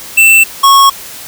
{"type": "tone pair in turn", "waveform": "square", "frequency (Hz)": [2672, 1100.3], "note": ["E7", "C#6"], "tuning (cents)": [23, -13], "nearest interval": "octave + minor third", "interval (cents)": 1536, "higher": "first", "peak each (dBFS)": -3, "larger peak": "neither", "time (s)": [[0.17, 0.44], [0.63, 0.9]], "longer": "neither", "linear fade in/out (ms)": 10, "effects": ["white hiss -28 dBFS RMS until 1.27 s"]}